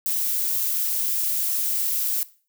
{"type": "noise", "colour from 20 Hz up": "violet", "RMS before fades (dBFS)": -24, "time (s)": [0.06, 2.23], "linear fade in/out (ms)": 0, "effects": ["noise-tail reverb RT60 0.4 s tail -18 dB re dry"]}